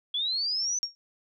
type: linear sweep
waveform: sine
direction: up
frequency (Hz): 3322 to 6110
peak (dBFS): -26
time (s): 0.14-0.79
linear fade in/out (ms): 5
type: tone with exponential decay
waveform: sine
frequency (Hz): 5560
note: F8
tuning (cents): -9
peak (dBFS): -23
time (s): 0.83-0.95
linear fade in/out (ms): 0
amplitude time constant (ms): 26
effects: none